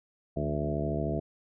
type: harmonic tone with a mistuned harmonic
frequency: 73.42 Hz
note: D2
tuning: in tune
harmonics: 1 / 2 / 3 / 4 / 5 / 6 / 7 / 8 / 9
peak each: -36 / -33 / -37 / -37 / -37 / -39 / -44 / -42 / -35 dBFS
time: 0.36-1.2 s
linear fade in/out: 10 ms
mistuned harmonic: 2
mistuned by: +54 cents
effects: none